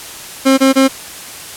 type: tone bursts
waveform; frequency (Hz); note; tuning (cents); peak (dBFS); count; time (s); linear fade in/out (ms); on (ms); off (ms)
30% pulse; 267.3; C4; +37; -4; 3; 0.45-0.884; 20; 130; 22
effects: white hiss -30 dBFS RMS until 1.56 s + low-pass 12000 Hz 12 dB/octave